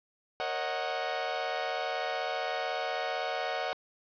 sawtooth chord, D# minor seventh, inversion second, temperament equal with one note detuned, 466.2 / 546.4 / 622.3 / 740 Hz, A#4 / C#5 / D#5 / F#5, 0 / -25 / 0 / 0 cents, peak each -36 / -34 / -33 / -30 dBFS, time 0.4-3.73 s, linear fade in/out 0 ms, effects resampled to 11025 Hz + 10-bit

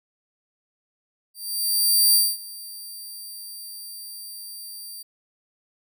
10% pulse tone with ADSR envelope, 4699 Hz, D8, in tune, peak -7 dBFS, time 1.34-5.03 s, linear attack 800 ms, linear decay 230 ms, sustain -22 dB, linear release 12 ms, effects none

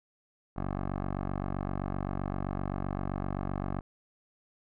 10% pulse tone with low-pass filter, 47.72 Hz, G1, 46 cents flat, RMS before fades -34 dBFS, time 0.56-3.81 s, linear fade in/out 10 ms, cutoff 1100 Hz, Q 1.5, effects none

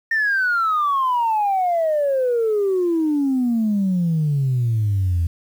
sine exponential sweep, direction down, 1829 to 82 Hz, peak -15 dBFS, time 0.11-5.27 s, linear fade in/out 5 ms, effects tanh soft clip ceiling -13 dBFS + 8-bit

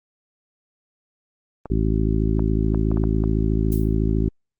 clicks, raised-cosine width 1 ms, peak -18 dBFS, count 7, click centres 1.657 / 2.394 / 2.746 / 2.916 / 2.972 / 3.039 / 3.239 s
harmonic tone, 53.9 Hz, A1, 35 cents flat, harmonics 1 / 2 / 3 / 4 / 5 / 6 / 7, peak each -21 / -24 / -26 / -27 / -28 / -29 / -29 dBFS, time 1.7-4.29 s, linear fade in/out 5 ms
violet noise with exponential decay, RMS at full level -31 dBFS, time 3.72-3.95 s, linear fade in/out 2 ms, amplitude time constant 49 ms
effects Opus 32 kbps

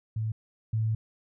sine tone pair in turn, 110 / 110.46 Hz, A2 / A2, 0 / +7 cents, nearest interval unison, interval 7 cents, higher second, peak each -27 / -24 dBFS, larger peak second, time 0.16-0.32 / 0.73-0.95 s, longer second, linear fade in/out 5 ms, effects none

